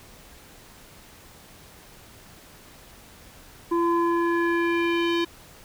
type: tone with low-pass filter sweep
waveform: square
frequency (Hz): 340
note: F4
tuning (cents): -46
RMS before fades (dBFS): -23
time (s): 3.71-5.25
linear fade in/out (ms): 10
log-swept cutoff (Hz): 860 to 3600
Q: 2.7
effects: pink hiss -49 dBFS RMS until 5.64 s